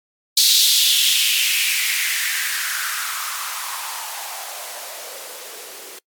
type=noise with band-pass filter sweep; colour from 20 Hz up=violet; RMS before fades=-21 dBFS; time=0.37-5.99 s; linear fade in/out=5 ms; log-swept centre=4200 to 380 Hz; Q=3.7; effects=noise-tail reverb RT60 0.1 s tail -24 dB re dry + MP3 96 kbps